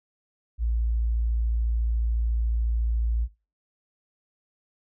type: tone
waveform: sine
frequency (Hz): 57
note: A#1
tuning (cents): -38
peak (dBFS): -22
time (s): 0.58-3.28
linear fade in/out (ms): 50
effects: noise-tail reverb RT60 0.3 s tail -18 dB re dry